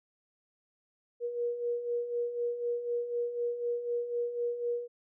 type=beating tone pair; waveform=sine; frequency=475.1 / 479.1 Hz; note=A#4 / A#4; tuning=+33 / +47 cents; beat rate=4 Hz; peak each=-38 / -31 dBFS; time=1.2-4.88 s; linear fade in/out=50 ms; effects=none